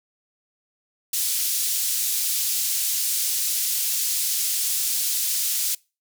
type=band-pass noise; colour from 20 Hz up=white; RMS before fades=-24 dBFS; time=1.13-5.75 s; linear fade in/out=5 ms; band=4300 to 16000 Hz; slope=12 dB/octave; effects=noise-tail reverb RT60 0.3 s tail -25 dB re dry